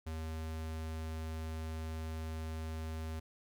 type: tone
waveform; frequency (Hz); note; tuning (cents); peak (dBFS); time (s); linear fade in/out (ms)
square; 79.8; D#2; +44; -39; 0.06-3.2; 10
effects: none